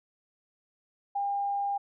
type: tone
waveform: sine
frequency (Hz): 803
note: G5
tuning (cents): +41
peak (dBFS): -27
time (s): 1.15-1.78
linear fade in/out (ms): 10
effects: none